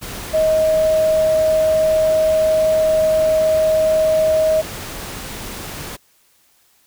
sine tone in noise, 630 Hz, D#5, 21 cents sharp, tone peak -12 dBFS, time 0.33-4.62 s, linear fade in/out 20 ms, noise pink, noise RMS -30 dBFS, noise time 0.01-5.97 s, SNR +15 dB, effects white hiss -57 dBFS RMS until 6.86 s

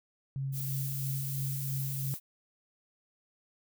sine tone with tremolo, 135.8 Hz, C#3, 35 cents flat, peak -31 dBFS, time 0.36-2.14 s, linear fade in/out 0 ms, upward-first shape sine, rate 3 Hz, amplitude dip 35%
violet noise, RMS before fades -39 dBFS, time 0.52-2.2 s, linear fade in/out 50 ms
effects none

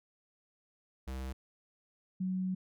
square / sine tone pair in turn, 65.41 / 186.08 Hz, C2 / F#3, 0 / +10 cents, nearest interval octave + tritone, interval 1810 cents, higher second, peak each -38 / -31 dBFS, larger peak second, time 1.07-1.33 / 2.2-2.55 s, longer second, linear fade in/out 10 ms, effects none

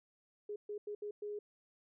sine tone bursts at uneven times, 415.3 Hz, G#4, in tune, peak -39 dBFS, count 5, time 0.49-0.56 / 0.69-0.78 / 0.87-0.95 / 1.02-1.11 / 1.22-1.39 s, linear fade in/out 5 ms, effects none

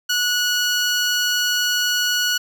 15% pulse tone, 1464 Hz, F#6, 19 cents flat, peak -11 dBFS, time 0.09-2.38 s, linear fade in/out 10 ms, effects none

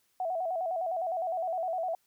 sine tone with vibrato, 698.5 Hz, F5, in tune, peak -29 dBFS, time 0.2-1.95 s, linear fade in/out 2 ms, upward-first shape square, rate 9.8 Hz, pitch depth 100 cents each way, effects white hiss -72 dBFS RMS until 2.06 s

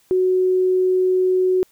sine tone, 370 Hz, F#4, in tune, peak -14 dBFS, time 0.11-1.63 s, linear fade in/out 0 ms, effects white hiss -58 dBFS RMS until 1.71 s

